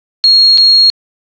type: tone with dropouts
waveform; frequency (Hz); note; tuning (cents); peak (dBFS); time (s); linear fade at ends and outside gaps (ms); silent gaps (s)
sine; 4284; C8; +40; -3; 0.24-0.9; 0; 0.575-0.581
effects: resampled to 11025 Hz + 7-bit